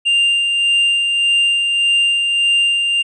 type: tone with tremolo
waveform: triangle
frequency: 2793 Hz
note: F7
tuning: 1 cent flat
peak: -9 dBFS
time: 0.05-3.03 s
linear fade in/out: 20 ms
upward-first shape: sine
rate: 1.7 Hz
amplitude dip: 35%
effects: resampled to 22050 Hz